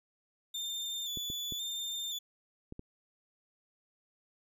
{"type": "tone with vibrato", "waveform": "35% pulse", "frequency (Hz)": 3532, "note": "A7", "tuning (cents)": 6, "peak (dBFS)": -34, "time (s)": [0.54, 2.19], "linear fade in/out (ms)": 10, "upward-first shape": "square", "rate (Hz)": 0.95, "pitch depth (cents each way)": 36}
{"type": "clicks", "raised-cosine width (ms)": 3, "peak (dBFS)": -30, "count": 5, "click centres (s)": [1.173, 1.301, 1.523, 2.724, 2.794]}
{"effects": []}